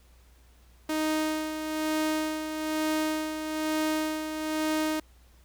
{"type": "tone with tremolo", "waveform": "sawtooth", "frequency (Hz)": 311.1, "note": "D#4", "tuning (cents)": 0, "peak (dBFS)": -21, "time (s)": [0.89, 5], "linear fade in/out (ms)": 5, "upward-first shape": "sine", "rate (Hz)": 1.1, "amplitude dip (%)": 55, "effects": ["added 60 Hz sine -55 dBFS peak until 5.44 s", "pink hiss -63 dBFS RMS until 5.44 s"]}